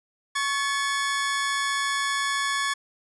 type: tone pair together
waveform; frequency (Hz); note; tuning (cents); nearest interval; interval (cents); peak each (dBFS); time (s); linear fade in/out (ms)
sawtooth; 1108.7 / 1720.6; C#6 / A6; 0 / -39; minor sixth; 761; -23; 0.35-2.74; 10
effects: resampled to 24000 Hz